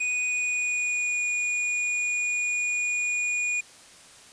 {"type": "tone with pitch glide", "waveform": "square", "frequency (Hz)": [2478, 2450], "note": ["D#7", "D#7"], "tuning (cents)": [-8, -27], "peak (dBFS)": -25, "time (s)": [0, 3.61], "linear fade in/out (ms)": 10, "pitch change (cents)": -19, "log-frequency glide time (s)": [0.14, 1.26], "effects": ["white hiss -50 dBFS RMS until 4.32 s", "resampled to 22050 Hz"]}